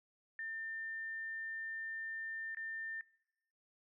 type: tone with dropouts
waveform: sine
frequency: 1800 Hz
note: A6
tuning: 39 cents sharp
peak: -40 dBFS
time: 0.39-3.01 s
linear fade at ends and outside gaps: 1 ms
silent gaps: 2.548-2.57 s
effects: noise-tail reverb RT60 1.0 s tail -24 dB re dry